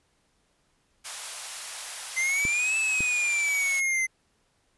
white high-pass noise, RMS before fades -36 dBFS, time 1.04-3.81 s, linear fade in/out 20 ms, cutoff 610 Hz, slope 24 dB/octave
square exponential two-way sweep, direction up then down, 2056 to 2637 to 2056 Hz, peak -24 dBFS, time 2.16-4.07 s, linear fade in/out 20 ms, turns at 2.77 s
clicks, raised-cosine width 3 ms, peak -21 dBFS, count 2, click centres 2.452 / 3.006 s
effects pink hiss -69 dBFS RMS until 4.77 s + resampled to 24000 Hz

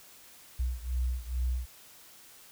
sine beating tone pair, 61.3 / 63.6 Hz, B1 / C2, -12 / -48 cents, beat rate 2.3 Hz, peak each -31 / -33 dBFS, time 0.59-1.66 s, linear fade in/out 10 ms, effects white hiss -54 dBFS RMS until 2.51 s

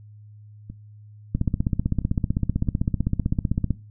two click trains, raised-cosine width 5 ms, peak -9 / -23 dBFS, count 38 / 5, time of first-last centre 1.35-3.707 / 0.7-3.332 s, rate 15.7 / 1.52 Hz, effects noise-tail reverb RT60 0.3 s tail -19 dB re dry + added 105 Hz sine -43 dBFS peak until 3.9 s

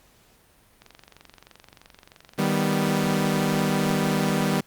click train, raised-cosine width 0.2 ms, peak -28 dBFS, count 44, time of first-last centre 0.82-2.681 s, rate 23.1 Hz
sawtooth chord, Eb augmented, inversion none, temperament equal, 155.56 / 196 / 246.9 Hz, Eb3 / G3 / B3, 0 / 0 / 0 cents, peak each -22 / -20 / -23 dBFS, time 2.38-4.61 s, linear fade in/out 10 ms
effects pink hiss -58 dBFS RMS until 4.66 s + Opus 48 kbps

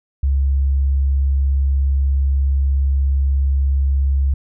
sine tone, 68.4 Hz, C#2, 23 cents flat, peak -13 dBFS, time 0.23-4.34 s, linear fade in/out 5 ms, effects none

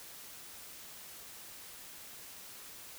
silence, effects white hiss -50 dBFS RMS until 2.98 s

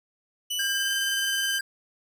sawtooth tone with pitch glide, 2971 to 3053 Hz, F#7 to G7, +6 to -46 cents, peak -24 dBFS, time 0.5-1.59 s, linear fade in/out 10 ms, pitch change +48 cents, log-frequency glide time 0.61-0.92 s
square tone with tremolo, 1600 Hz, G6, 35 cents sharp, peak -27 dBFS, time 0.59-1.61 s, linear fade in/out 5 ms, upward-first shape square, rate 19 Hz, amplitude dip 25%
effects none

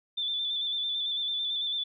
sine tone with vibrato, 3520 Hz, A7, in tune, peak -28 dBFS, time 0.17-1.84 s, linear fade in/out 10 ms, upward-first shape square, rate 9 Hz, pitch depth 27 cents each way, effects none

